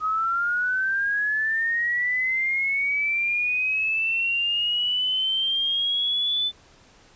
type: linear sweep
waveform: sine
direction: up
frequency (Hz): 1252 to 3520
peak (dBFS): -21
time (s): 0-6.52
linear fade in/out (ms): 50
effects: pink hiss -54 dBFS RMS until 7.15 s + resampled to 16000 Hz